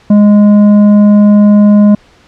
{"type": "tone with tanh clipping", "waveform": "sine", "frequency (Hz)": 206.9, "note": "G#3", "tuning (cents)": -6, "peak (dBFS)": -3, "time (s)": [0.1, 1.95], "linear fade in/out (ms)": 5, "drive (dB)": 8, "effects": ["pink hiss -44 dBFS RMS until 2.27 s", "low-pass 5000 Hz 12 dB/octave"]}